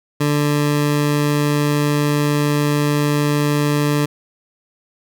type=tone; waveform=20% pulse; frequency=146.83 Hz; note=D3; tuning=in tune; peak=-10 dBFS; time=0.2-4.06 s; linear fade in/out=10 ms; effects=none